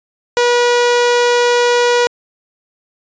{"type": "tone", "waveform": "sawtooth", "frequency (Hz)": 483.6, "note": "B4", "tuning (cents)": -36, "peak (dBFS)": -6, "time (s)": [0.37, 2.07], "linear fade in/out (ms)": 0, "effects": ["resampled to 16000 Hz"]}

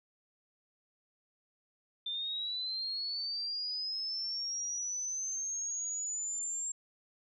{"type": "linear sweep", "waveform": "sine", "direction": "up", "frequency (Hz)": [3557, 7459], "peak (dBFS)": -34, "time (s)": [2.06, 6.72], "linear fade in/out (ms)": 5, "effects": []}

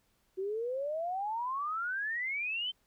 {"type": "exponential sweep", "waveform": "sine", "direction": "up", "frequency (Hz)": [370, 3136], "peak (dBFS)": -32, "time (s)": [0.37, 2.72], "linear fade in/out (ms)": 20, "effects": ["pink hiss -73 dBFS RMS until 2.86 s"]}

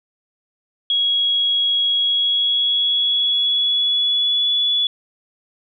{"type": "tone with pitch glide", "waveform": "sine", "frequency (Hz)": [3318, 3421], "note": ["G#7", "A7"], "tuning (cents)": [-2, -49], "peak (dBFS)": -15, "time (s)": [0.9, 4.87], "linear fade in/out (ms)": 2, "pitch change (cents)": 53, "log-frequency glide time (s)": [1.97, 4.52], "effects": []}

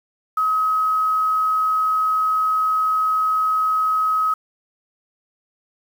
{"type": "tone with quantisation", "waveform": "sine", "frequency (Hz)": 1273, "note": "D#6", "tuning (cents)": 39, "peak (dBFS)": -16, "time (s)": [0.37, 4.34], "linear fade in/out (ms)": 5, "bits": 7, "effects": []}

